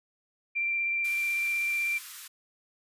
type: tone with vibrato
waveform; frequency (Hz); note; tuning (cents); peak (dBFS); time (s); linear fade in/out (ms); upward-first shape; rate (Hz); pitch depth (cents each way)
sine; 2362; D7; +9; -26; 0.55-1.99; 20; sine; 16; 10
type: high-pass noise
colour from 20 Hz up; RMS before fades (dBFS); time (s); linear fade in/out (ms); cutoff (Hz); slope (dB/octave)
white; -43; 1.04-2.28; 10; 1100; 48
effects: resampled to 32000 Hz